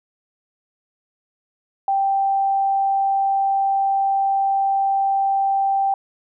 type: tone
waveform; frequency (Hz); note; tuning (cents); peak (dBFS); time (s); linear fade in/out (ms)
sine; 784; G5; 0; -16; 1.88-5.94; 2
effects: none